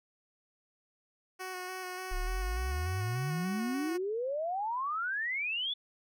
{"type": "tone with vibrato", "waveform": "10% pulse", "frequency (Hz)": 368.8, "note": "F#4", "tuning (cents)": -6, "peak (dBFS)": -30, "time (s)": [1.39, 3.98], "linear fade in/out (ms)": 20, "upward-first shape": "square", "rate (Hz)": 3.4, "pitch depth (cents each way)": 17}
{"type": "exponential sweep", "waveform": "sine", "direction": "up", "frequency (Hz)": [31.98, 3520], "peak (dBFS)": -31, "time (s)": [2.11, 5.74], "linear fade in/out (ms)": 10}
{"effects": []}